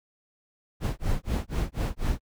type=noise with tremolo; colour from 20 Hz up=brown; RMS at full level=-24 dBFS; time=0.8-2.21 s; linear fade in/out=50 ms; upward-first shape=sine; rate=4.1 Hz; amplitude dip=100%; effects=none